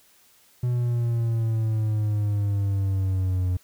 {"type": "exponential sweep", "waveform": "triangle", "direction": "down", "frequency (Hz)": [123.6, 90.1], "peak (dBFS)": -19, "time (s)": [0.63, 3.57], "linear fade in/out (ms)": 5, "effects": ["white hiss -58 dBFS RMS until 3.63 s"]}